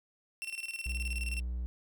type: tone with tremolo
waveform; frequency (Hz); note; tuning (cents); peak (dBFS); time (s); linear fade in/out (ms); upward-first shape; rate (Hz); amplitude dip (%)
40% pulse; 2707; E7; +45; -34; 0.42-1.4; 0; square; 19; 70
type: tone with pitch glide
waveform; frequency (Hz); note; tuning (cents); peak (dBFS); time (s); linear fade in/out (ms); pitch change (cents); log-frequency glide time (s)
triangle; 61.74 to 60.82; B1 to B1; 0 to -26; -31; 0.86-1.66; 0; -26; 1.11-1.18
effects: none